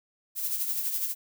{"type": "noise with tremolo", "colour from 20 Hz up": "violet", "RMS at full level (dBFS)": -28, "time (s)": [0.35, 1.15], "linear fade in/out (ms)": 50, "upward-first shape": "sine", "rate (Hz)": 12, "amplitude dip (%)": 50, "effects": []}